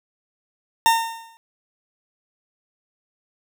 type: tone with exponential decay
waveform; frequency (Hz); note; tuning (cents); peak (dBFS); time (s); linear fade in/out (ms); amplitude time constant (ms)
40% pulse; 912; A#5; -38; -10; 0.86-1.37; 0; 110
effects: none